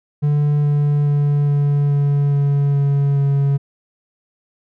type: tone with pitch steps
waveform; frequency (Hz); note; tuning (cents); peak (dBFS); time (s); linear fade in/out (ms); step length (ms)
triangle; 146.83 / 145.82 / 144.81 / 143.81 / 142.81 / 141.83 / 140.85 / 139.88; D3 / D3 / D3 / D3 / D3 / C#3 / C#3 / C#3; 0 / -12 / -24 / -36 / -48 / +40 / +28 / +16; -11; 0.22-3.58; 20; 420
effects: none